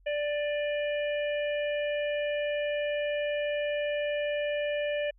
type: harmonic tone with a mistuned harmonic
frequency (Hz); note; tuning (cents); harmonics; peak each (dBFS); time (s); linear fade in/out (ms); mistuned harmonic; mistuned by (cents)
587.3; D5; 0; 1 / 3 / 4 / 5; -28 / -38 / -40 / -42; 0.06-5.11; 10; 4; +46
effects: added 44 Hz sine -57 dBFS peak until 5.18 s